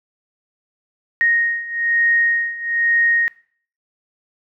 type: beating tone pair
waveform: sine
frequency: 1864.7 / 1865.8 Hz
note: A#6 / A#6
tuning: 0 / +1 cents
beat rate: 1.1 Hz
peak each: -20 / -17 dBFS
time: 1.21-3.28 s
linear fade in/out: 0 ms
effects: noise-tail reverb RT60 0.5 s tail -20 dB re dry